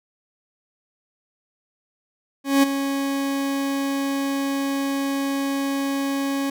40% pulse tone with ADSR envelope, 275.8 Hz, C#4, 9 cents flat, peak -11 dBFS, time 2.44-6.5 s, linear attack 190 ms, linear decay 14 ms, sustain -10 dB, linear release 4 ms, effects none

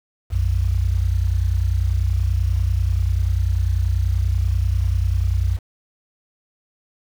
sine tone pair together, 60.74 / 91 Hz, B1 / F#2, -28 / -28 cents, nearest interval perfect fifth, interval 700 cents, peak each -19 dBFS, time 0.3-5.59 s, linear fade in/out 50 ms, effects 7-bit

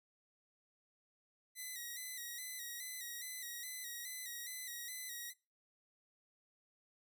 5% pulse tone with vibrato, 1955 Hz, B6, 18 cents flat, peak -34 dBFS, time 1.55-5.34 s, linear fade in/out 50 ms, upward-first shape square, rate 2.4 Hz, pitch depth 53 cents each way, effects noise-tail reverb RT60 0.3 s tail -23 dB re dry

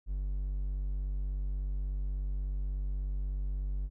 triangle tone, 48.24 Hz, G1, 27 cents flat, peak -29 dBFS, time 0.06-3.9 s, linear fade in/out 50 ms, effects none

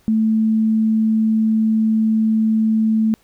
sine tone, 220 Hz, A3, in tune, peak -13 dBFS, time 0.08-3.14 s, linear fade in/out 0 ms, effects pink hiss -57 dBFS RMS until 3.23 s

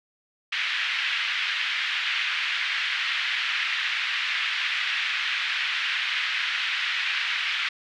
pink band-pass noise, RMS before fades -27 dBFS, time 0.52-7.69 s, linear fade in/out 5 ms, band 1700 to 3400 Hz, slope 24 dB/octave, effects none

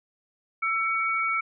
sine tone pair together, 1332 / 2247 Hz, E6 / C#7, +18 / +23 cents, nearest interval major sixth, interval 905 cents, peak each -26 dBFS, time 0.62-1.41 s, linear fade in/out 10 ms, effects none

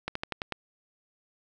slowing click train, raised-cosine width 0.3 ms, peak -15 dBFS, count 6, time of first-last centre 0.08-0.523 s, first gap 74 ms, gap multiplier 1.09, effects none

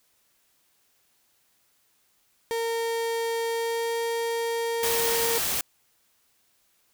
35% pulse tone with pitch glide, 459.8 to 462.7 Hz, A#4 to A#4, -24 to -13 cents, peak -24 dBFS, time 2.51-5.38 s, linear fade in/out 0 ms, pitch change +11 cents, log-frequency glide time 3.47-3.97 s
white noise, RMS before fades -27 dBFS, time 4.83-5.61 s, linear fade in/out 2 ms
effects white hiss -67 dBFS RMS until 6.93 s

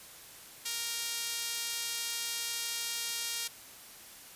sawtooth tone with high-pass filter, 466.2 Hz, A#4, in tune, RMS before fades -36 dBFS, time 0.65-3.48 s, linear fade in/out 10 ms, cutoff 3700 Hz, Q 0.8, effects white hiss -51 dBFS RMS until 4.35 s + resampled to 32000 Hz

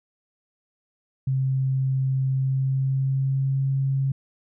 sine tone with pitch glide, 132.8 to 135.51 Hz, C3 to C#3, +26 to -39 cents, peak -20 dBFS, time 1.27-4.12 s, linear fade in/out 5 ms, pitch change +35 cents, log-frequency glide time 2.31-3.64 s, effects none

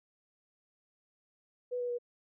sine tone with pitch steps, 493.9 / 488.2 / 482.6 Hz, B4 / B4 / B4, 0 / -20 / -40 cents, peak -32 dBFS, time 1.71-1.986 s, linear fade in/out 20 ms, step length 92 ms, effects none

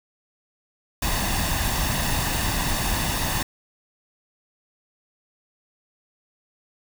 pink noise with comb filter, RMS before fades -24 dBFS, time 1.02-3.43 s, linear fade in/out 5 ms, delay 1.1 ms, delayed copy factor +0.55, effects none

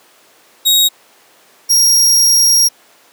sawtooth tone pair in turn, 3780 / 5610 Hz, A#7 / F8, +23 / +7 cents, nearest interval perfect fifth, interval 684 cents, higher second, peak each -5 dBFS, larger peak neither, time 0.65-0.89 / 1.69-2.69 s, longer second, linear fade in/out 20 ms, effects pink hiss -47 dBFS RMS until 3.12 s + high-pass 400 Hz 12 dB/octave

